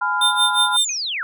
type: chord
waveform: sine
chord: F diminished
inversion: first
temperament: just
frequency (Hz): 838.1 / 1005.8 / 1396.9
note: Ab5 / Cb6 / F6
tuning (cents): +16 / +31 / 0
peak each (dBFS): -25 / -22 / -21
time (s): 0.01-0.77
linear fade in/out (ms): 10
type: tone with tremolo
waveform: square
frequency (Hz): 3600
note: A7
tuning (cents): +39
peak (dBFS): -14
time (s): 0.21-0.85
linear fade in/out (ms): 5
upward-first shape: sine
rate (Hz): 5.6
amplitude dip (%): 90
type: linear sweep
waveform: sine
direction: down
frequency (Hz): 8490 to 1308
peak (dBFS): -22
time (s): 0.77-1.23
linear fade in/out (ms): 0
type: tone with exponential decay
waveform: sine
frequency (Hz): 2489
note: D#7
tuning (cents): 0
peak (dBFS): -23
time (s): 0.89-1.01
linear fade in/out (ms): 2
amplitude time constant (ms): 26
effects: none